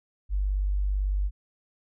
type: tone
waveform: sine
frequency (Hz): 48.99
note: G1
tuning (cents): 0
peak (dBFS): -23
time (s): 0.29-1.31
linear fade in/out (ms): 50
effects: none